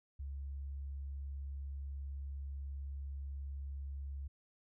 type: tone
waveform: sine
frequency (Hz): 69.3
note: C#2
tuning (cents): 0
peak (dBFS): -40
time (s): 0.19-4.28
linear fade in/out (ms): 10
effects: none